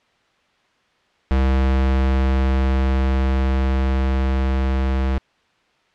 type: tone with level ramp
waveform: square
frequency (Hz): 66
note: C2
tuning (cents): +16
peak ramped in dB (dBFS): -15 to -18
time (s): 1.31-5.18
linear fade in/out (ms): 0
effects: white hiss -60 dBFS RMS until 5.94 s + low-pass 3000 Hz 12 dB/octave